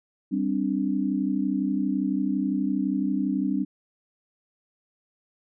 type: chord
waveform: sine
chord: G suspended fourth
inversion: none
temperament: equal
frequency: 196 / 261.6 / 293.7 Hz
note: G3 / C4 / D4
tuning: 0 / 0 / 0 cents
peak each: -27 dBFS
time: 0.31-3.65 s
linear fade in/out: 20 ms
effects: none